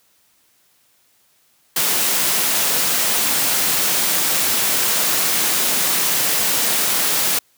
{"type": "high-pass noise", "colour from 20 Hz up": "white", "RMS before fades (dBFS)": -18, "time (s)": [1.76, 7.39], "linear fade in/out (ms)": 5, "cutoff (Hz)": 130, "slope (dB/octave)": 24, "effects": ["white hiss -59 dBFS RMS until 7.57 s", "high-pass 60 Hz 12 dB/octave"]}